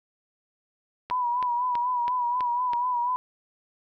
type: click train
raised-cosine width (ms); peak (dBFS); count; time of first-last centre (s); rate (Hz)
0.3; -19; 6; 1.1-2.734; 3.06
type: tone with vibrato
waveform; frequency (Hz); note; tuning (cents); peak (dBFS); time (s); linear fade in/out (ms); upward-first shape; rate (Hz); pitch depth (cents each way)
sine; 979; B5; -15; -23; 1.11-3.16; 0; sine; 4.1; 51
effects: none